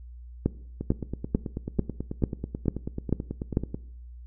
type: two click trains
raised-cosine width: 3 ms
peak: -9 / -18 dBFS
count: 8 / 28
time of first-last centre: 0.46-3.571 / 0.81-3.745 s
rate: 2.25 / 9.2 Hz
effects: noise-tail reverb RT60 0.7 s tail -20 dB re dry + added 60 Hz sine -41 dBFS peak until 4.26 s